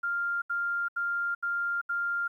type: tone bursts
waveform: sine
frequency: 1396.9 Hz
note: F6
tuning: in tune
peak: -27 dBFS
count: 5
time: 0.03-2.28 s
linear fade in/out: 10 ms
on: 390 ms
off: 75 ms
effects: 11-bit